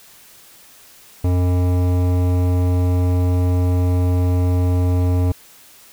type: tone with hard clipping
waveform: sine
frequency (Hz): 90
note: F#2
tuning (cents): -47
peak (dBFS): -16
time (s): 1.24-5.32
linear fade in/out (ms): 5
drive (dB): 15
effects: white hiss -46 dBFS RMS until 5.92 s